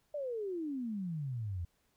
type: exponential sweep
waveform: sine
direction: down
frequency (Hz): 606 to 82.41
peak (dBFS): -35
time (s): 0.14-1.65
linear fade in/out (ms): 5
effects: pink hiss -75 dBFS RMS until 1.96 s